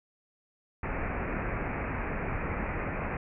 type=low-pass noise; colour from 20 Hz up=pink; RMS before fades=-33 dBFS; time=0.83-3.17 s; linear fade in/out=2 ms; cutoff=2500 Hz; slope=96 dB/octave; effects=none